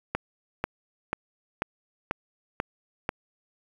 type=click train; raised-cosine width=0.5 ms; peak=-11 dBFS; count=7; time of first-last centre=0.15-3.091 s; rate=2.04 Hz; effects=7-bit